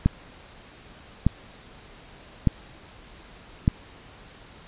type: click train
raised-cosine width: 5 ms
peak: -5 dBFS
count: 4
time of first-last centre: 0.06-3.679 s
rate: 0.829 Hz
effects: pink hiss -48 dBFS RMS until 4.67 s + resampled to 8000 Hz